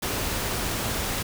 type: noise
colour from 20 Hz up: pink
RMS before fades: -28 dBFS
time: 0.02-1.23 s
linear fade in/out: 10 ms
effects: none